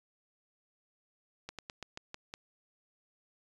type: slowing click train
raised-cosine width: 0.2 ms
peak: -24 dBFS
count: 7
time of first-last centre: 1.49-2.339 s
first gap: 97 ms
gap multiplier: 1.15
effects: resampled to 24000 Hz